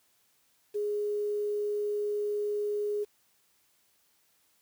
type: tone with quantisation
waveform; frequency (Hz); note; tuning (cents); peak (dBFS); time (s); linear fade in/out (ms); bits
sine; 415.3; G#4; 0; -28; 0.74-3.05; 20; 9
effects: white hiss -69 dBFS RMS until 4.61 s + high-pass 60 Hz 12 dB/octave